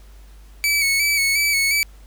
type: tone with vibrato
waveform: sawtooth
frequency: 2253 Hz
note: C#7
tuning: 28 cents sharp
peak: -13 dBFS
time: 0.64-1.83 s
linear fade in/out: 0 ms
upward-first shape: square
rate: 2.8 Hz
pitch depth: 37 cents each way
effects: added 50 Hz sine -41 dBFS peak until 2.06 s + pink hiss -54 dBFS RMS until 2.06 s